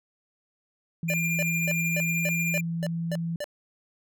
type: tone with pitch glide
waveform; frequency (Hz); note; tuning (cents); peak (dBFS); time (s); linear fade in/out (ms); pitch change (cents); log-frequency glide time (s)
sine; 165.9 to 167.15; E3 to E3; +11 to +24; -27; 1.03-3.36; 2; +13; 2.09-2.25
type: tone with tremolo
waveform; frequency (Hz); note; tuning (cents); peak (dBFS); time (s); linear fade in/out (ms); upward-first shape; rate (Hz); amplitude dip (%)
square; 2397; D7; +35; -26; 1.08-2.61; 10; sine; 13; 25
type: tone bursts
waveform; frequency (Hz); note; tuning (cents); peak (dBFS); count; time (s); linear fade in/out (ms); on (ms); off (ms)
square; 587.3; D5; 0; -30; 9; 1.1-3.442; 0; 38; 250
effects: none